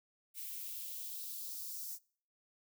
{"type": "noise with high-pass filter sweep", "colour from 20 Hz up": "violet", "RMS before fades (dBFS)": -44, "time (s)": [0.34, 1.99], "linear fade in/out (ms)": 50, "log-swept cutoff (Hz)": [2200, 5700], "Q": 1.9, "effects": ["noise-tail reverb RT60 0.5 s tail -24 dB re dry"]}